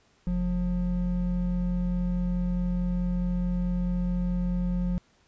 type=tone pair together; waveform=triangle; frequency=44.65 / 178.5 Hz; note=F1 / F3; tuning=+39 / +38 cents; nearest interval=2 octaves; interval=2399 cents; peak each=-27 / -24 dBFS; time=0.27-4.98 s; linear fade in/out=0 ms; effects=pink hiss -64 dBFS RMS until 5.27 s + resampled to 16000 Hz